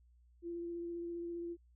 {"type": "tone with vibrato", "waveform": "sine", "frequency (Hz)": 342.2, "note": "F4", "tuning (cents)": -35, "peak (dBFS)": -39, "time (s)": [0.42, 1.57], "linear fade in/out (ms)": 50, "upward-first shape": "sine", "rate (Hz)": 15, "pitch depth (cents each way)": 12, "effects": ["added 60 Hz sine -63 dBFS peak until 1.75 s"]}